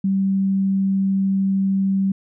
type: tone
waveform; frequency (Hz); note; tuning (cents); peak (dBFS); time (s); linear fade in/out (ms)
sine; 193.8; G3; -20; -16; 0.04-2.12; 5
effects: none